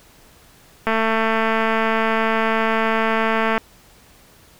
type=click train; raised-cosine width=0.5 ms; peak=-5 dBFS; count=605; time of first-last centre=0.87-3.579 s; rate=223 Hz; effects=pink hiss -50 dBFS RMS until 4.59 s